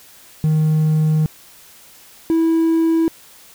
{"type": "tone pair in turn", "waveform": "triangle", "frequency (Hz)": [155.56, 327], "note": ["D#3", "E4"], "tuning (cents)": [0, -14], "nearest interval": "octave + minor second", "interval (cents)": 1286, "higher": "second", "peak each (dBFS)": -10, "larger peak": "neither", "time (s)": [[0.44, 1.26], [2.3, 3.08]], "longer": "first", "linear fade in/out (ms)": 0, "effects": ["tanh soft clip ceiling -6 dBFS", "white hiss -45 dBFS RMS until 3.54 s"]}